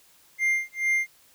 triangle tone with tremolo, 2100 Hz, C7, 6 cents sharp, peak -18 dBFS, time 0.38-1.07 s, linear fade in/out 50 ms, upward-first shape sine, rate 2.3 Hz, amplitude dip 100%, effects white hiss -58 dBFS RMS until 1.34 s

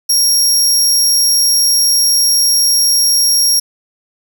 25% pulse tone, 5588 Hz, F8, in tune, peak -4 dBFS, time 0.09-3.6 s, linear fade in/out 10 ms, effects none

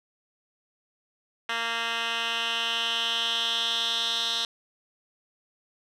10% pulse tone with band-pass filter sweep, 230.6 Hz, A#3, 19 cents flat, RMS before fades -28 dBFS, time 1.49-4.45 s, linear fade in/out 2 ms, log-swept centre 2300 to 3900 Hz, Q 4, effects none

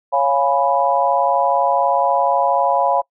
sine chord, C# dominant seventh, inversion none, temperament equal, 554.4 / 698.5 / 830.6 / 987.8 Hz, C#5 / E#5 / G#5 / B5, 0 / 0 / 0 / 0 cents, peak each -19 dBFS, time 0.12-3.02 s, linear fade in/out 20 ms, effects noise-tail reverb RT60 0.1 s tail -24 dB re dry

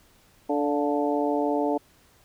harmonic tone with a mistuned harmonic, 146.1 Hz, D3, 9 cents flat, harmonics 2 / 3 / 4 / 5 / 6, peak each -26 / -28 / -29 / -30 / -31 dBFS, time 0.49-1.78 s, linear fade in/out 10 ms, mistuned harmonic 5, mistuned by -50 cents, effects pink hiss -59 dBFS RMS until 2.24 s

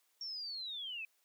sine linear sweep, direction down, 5560 to 2500 Hz, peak -40 dBFS, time 0.21-1.05 s, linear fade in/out 2 ms, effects white hiss -75 dBFS RMS until 1.24 s + high-pass 400 Hz 12 dB/octave

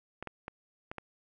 clicks, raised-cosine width 0.5 ms, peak -24 dBFS, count 5, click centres 0.226 / 0.273 / 0.481 / 0.915 / 0.983 s, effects none

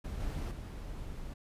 brown noise with level steps, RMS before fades -39 / -36 / -42 dBFS, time 0.04-1.34 s, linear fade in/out 10 ms, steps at 0.2 / 0.51 s, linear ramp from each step 5 ms, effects resampled to 32000 Hz

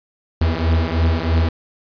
45% pulse beating tone pair, 80 / 83.1 Hz, D#2 / E2, +49 / +15 cents, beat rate 3.1 Hz, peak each -18 dBFS, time 0.41-1.49 s, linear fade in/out 5 ms, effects resampled to 11025 Hz + 7-bit

